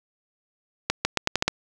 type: accelerating click train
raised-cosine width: 0.2 ms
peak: -3 dBFS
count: 7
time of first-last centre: 0.9-1.48 s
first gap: 150 ms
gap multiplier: 0.82
effects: none